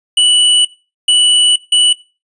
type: tone bursts at uneven times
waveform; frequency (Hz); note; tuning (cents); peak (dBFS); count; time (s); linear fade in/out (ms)
square; 2958; F#7; -1; -7; 3; 0.17-0.65 / 1.08-1.56 / 1.72-1.93; 5
effects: noise-tail reverb RT60 0.3 s tail -19 dB re dry + resampled to 24000 Hz